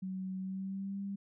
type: tone with pitch glide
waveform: sine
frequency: 188.1 to 198.14 Hz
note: F#3 to G3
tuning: +29 to +19 cents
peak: -36 dBFS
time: 0.02-1.16 s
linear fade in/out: 10 ms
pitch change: +90 cents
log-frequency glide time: 0.39-1 s
effects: none